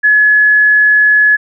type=tone; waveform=sine; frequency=1700 Hz; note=G#6; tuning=40 cents sharp; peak=-5 dBFS; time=0.03-1.37 s; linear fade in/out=20 ms; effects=none